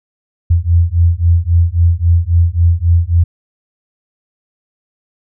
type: beating tone pair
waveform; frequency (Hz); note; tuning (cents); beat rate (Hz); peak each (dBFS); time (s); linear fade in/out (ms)
sine; 83.5 / 87.2; E2 / F2; +23 / -2; 3.7; -11; 0.5-3.24; 10
effects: none